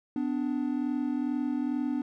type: tone pair together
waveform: triangle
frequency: 251.4 / 293.7 Hz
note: B3 / D4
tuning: +31 / 0 cents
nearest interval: minor third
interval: 269 cents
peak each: -28 dBFS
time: 0.16-2.02 s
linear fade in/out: 2 ms
effects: none